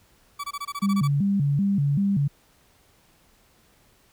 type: tone bursts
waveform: 40% pulse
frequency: 1147 Hz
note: D6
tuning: 41 cents flat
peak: -28 dBFS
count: 10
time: 0.39-1.078 s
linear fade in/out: 10 ms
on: 49 ms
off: 22 ms
type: tone with vibrato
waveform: sine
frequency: 168.1 Hz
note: E3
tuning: 34 cents sharp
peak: -19 dBFS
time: 0.82-2.28 s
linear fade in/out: 10 ms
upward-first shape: square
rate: 2.6 Hz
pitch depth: 290 cents each way
effects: pink hiss -60 dBFS RMS until 4.12 s